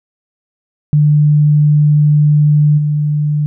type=tone with level steps; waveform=sine; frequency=149 Hz; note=D3; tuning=25 cents sharp; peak=-6 / -11 dBFS; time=0.93-3.46 s; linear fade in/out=0 ms; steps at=2.77 s; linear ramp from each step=20 ms; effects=none